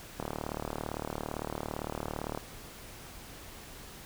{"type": "click train", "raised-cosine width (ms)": 1, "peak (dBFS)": -20, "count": 83, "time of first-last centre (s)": [0.2, 2.375], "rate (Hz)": 37.7, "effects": ["pink hiss -48 dBFS RMS until 4.05 s"]}